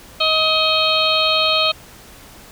harmonic tone with a mistuned harmonic, 631 Hz, D#5, 24 cents sharp, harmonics 1 / 2 / 4 / 5 / 6 / 7, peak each -21 / -21 / -21 / -21 / -21 / -21 dBFS, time 0.2-1.72 s, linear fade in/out 10 ms, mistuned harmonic 7, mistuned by -53 cents, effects pink hiss -42 dBFS RMS until 2.51 s

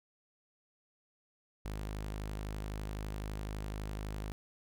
sawtooth tone, 51.91 Hz, G#1, in tune, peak -34 dBFS, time 1.65-4.32 s, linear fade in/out 0 ms, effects none

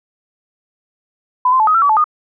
sine tone with pitch steps, 1003 / 1038 / 870 / 1258 / 1345 / 1144 / 869 / 1227 Hz, B5 / C6 / A5 / D#6 / E6 / D6 / A5 / D#6, +26 / -14 / -20 / +19 / +34 / -46 / -22 / -25 cents, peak -9 dBFS, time 1.45-2.042 s, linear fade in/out 5 ms, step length 74 ms, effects none

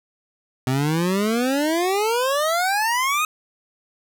25% pulse exponential sweep, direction up, 126.2 to 1271 Hz, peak -15 dBFS, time 0.67-3.25 s, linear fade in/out 2 ms, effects none

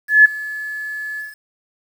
sine tone with ADSR envelope, 1716 Hz, A6, 44 cents flat, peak -3 dBFS, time 0.08-1.36 s, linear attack 170 ms, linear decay 12 ms, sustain -21 dB, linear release 170 ms, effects 7-bit

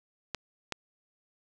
clicks, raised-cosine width 0.2 ms, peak -15 dBFS, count 2, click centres 0.347 / 0.723 s, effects 9-bit

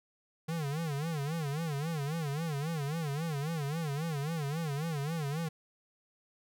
square tone with vibrato, 152.7 Hz, D#3, 32 cents flat, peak -33 dBFS, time 0.48-5.49 s, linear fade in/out 10 ms, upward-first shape sine, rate 3.7 Hz, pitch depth 170 cents each way, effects none

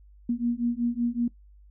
sine beating tone pair, 235.5 / 240.8 Hz, A#3 / B3, +18 / -44 cents, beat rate 5.3 Hz, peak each -27 dBFS, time 0.29-1.28 s, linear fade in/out 5 ms, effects noise-tail reverb RT60 0.1 s tail -19 dB re dry + added 50 Hz sine -50 dBFS peak until 1.7 s

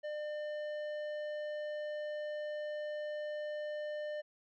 sine tone with tanh clipping, 600 Hz, D5, 37 cents sharp, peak -39 dBFS, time 0.03-4.22 s, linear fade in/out 20 ms, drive 11 dB, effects none

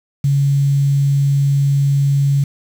sine tone with quantisation, 140 Hz, C#3, 18 cents sharp, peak -11 dBFS, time 0.24-2.44 s, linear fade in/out 5 ms, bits 6, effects none

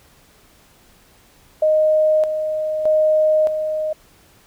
sine tone with tremolo, 620 Hz, D#5, 6 cents flat, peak -12 dBFS, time 1.62-3.93 s, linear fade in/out 5 ms, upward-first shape square, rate 0.81 Hz, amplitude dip 55%, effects pink hiss -52 dBFS RMS until 4.46 s

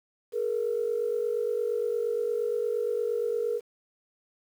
sine tone pair together, 425.3 / 473.9 Hz, G#4 / A#4, +41 / +28 cents, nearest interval major second, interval 187 cents, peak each -29 / -27 dBFS, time 0.32-3.61 s, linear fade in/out 50 ms, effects tanh soft clip ceiling -18 dBFS + 9-bit

